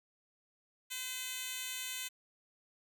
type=tone with high-pass filter; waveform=10% pulse; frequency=510 Hz; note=C5; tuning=44 cents flat; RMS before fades=-41 dBFS; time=0.9-2.09 s; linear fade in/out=20 ms; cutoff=3400 Hz; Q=0.73; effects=none